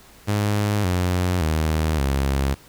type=tone with pitch steps; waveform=sawtooth; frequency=103.6 / 90.19 / 78.51 / 68.35 Hz; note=G#2 / F#2 / D#2 / C#2; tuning=-4 / -44 / +16 / -24 cents; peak=-15 dBFS; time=0.27-2.55 s; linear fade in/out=20 ms; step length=570 ms; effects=pink hiss -49 dBFS RMS until 2.68 s